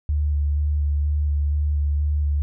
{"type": "tone with vibrato", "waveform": "sine", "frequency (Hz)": 73.42, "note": "D2", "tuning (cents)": 0, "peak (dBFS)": -18, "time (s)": [0.09, 2.42], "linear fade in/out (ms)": 0, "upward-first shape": "square", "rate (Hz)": 2.1, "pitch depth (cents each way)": 15, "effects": []}